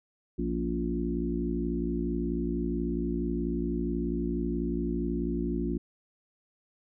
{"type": "harmonic tone with a mistuned harmonic", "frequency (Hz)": 58.27, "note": "A#1", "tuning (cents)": 0, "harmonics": [1, 3, 4, 5, 6], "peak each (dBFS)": [-34, -34, -34, -34, -34], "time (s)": [0.38, 5.78], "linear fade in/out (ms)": 10, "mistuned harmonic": 5, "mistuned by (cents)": -37, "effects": []}